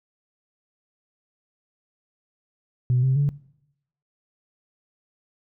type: tone with pitch steps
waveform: sine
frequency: 124.9 / 131.9 / 143 Hz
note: B2 / C3 / D3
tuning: +20 / +14 / -46 cents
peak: -16 dBFS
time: 2.9-3.29 s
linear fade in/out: 0 ms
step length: 130 ms
effects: noise-tail reverb RT60 0.8 s tail -21 dB re dry + tanh soft clip ceiling -13 dBFS